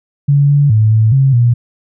sine tone with pitch steps, 142.3 / 143.6 / 108.7 / 110.1 / 135.1 / 119.7 Hz, C#3 / D3 / A2 / A2 / C#3 / A#2, +46 / -39 / -21 / +2 / -44 / +46 cents, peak -6 dBFS, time 0.28-1.54 s, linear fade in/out 10 ms, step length 210 ms, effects none

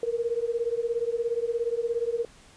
sine beating tone pair, 459.9 / 476.9 Hz, A#4 / A#4, -23 / +39 cents, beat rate 17 Hz, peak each -28 dBFS, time 0.03-2.25 s, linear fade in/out 2 ms, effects pink hiss -54 dBFS RMS until 2.56 s + resampled to 22050 Hz

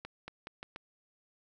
accelerating click train, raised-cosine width 0.3 ms, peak -26 dBFS, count 5, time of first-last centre 0.05-0.761 s, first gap 230 ms, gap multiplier 0.83, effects none

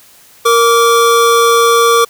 square tone pair together, 466.2 / 1159.9 Hz, A#4 / D6, 0 / -22 cents, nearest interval octave + major third, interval 1578 cents, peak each -10 dBFS, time 0.45-2.05 s, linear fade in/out 10 ms, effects white hiss -43 dBFS RMS until 2.09 s

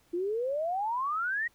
sine exponential sweep, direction up, 335.8 to 1926 Hz, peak -28 dBFS, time 0.13-1.48 s, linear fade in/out 10 ms, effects pink hiss -66 dBFS RMS until 1.54 s

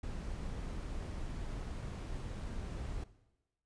brown noise, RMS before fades -41 dBFS, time 0.03-3.04 s, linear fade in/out 5 ms, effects noise-tail reverb RT60 1.0 s tail -17 dB re dry + resampled to 22050 Hz

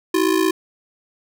square ring-modulated tone, 349.2 Hz, F4, in tune, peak -13 dBFS, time 0.14-0.51 s, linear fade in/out 2 ms, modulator 28.4 Hz, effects none

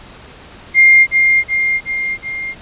sine tone with echo, 2115 Hz, C7, 18 cents sharp, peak -4 dBFS, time 0.74-1.07 s, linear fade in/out 50 ms, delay 370 ms, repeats 4, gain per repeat -4 dB, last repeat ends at 2.55 s, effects pink hiss -38 dBFS RMS until 2.61 s + resampled to 8000 Hz

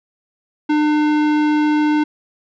sine tone with tanh clipping, 301.2 Hz, D4, 44 cents sharp, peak -15 dBFS, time 0.69-2.04 s, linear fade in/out 10 ms, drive 18 dB, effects none

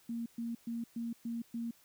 sine tone bursts, 232.6 Hz, A#3, 4 cents flat, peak -35 dBFS, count 6, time 0.09-1.71 s, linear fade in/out 5 ms, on 170 ms, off 120 ms, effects white hiss -65 dBFS RMS until 1.84 s

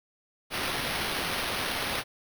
violet noise with sample-and-hold, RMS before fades -31 dBFS, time 0.5-2.04 s, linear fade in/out 50 ms, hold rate 7350 Hz, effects none

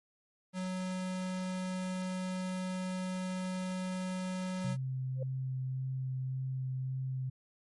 square tone, 185 Hz, F#3, in tune, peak -35 dBFS, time 0.53-4.77 s, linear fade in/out 50 ms
sine tone with vibrato, 130.7 Hz, C3, 1 cent flat, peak -33 dBFS, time 4.64-7.3 s, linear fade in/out 10 ms, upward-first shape sine, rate 1.8 Hz, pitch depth 10 cents each way
sine tone with exponential growth, 523.3 Hz, C5, in tune, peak -34 dBFS, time 5.15-5.23 s, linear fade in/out 5 ms, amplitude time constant 17 ms
effects MP3 48 kbps

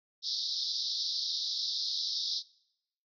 white band-pass noise, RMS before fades -34 dBFS, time 0.22-2.43 s, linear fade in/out 50 ms, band 3600 to 5400 Hz, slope 96 dB/octave, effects noise-tail reverb RT60 0.8 s tail -23 dB re dry

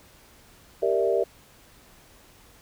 sine chord, E half-diminished seventh, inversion first, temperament equal, 392 / 466.2 / 587.3 / 659.3 Hz, G4 / Bb4 / D5 / E5, 0 / 0 / 0 / 0 cents, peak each -25 / -25 / -27 / -27 dBFS, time 0.82-1.24 s, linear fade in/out 10 ms, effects pink hiss -54 dBFS RMS until 2.61 s

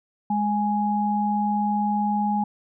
sine tone pair together, 207.7 / 832.3 Hz, G#3 / G#5, 0 / +4 cents, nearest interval 2 octaves, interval 2404 cents, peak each -23 / -23 dBFS, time 0.3-2.44 s, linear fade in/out 5 ms, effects none

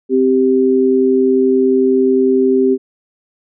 sine tone pair together, 260.2 / 391.4 Hz, C4 / G4, -9 / -3 cents, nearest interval perfect fifth, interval 706 cents, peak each -13 / -11 dBFS, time 0.09-2.78 s, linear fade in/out 50 ms, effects none

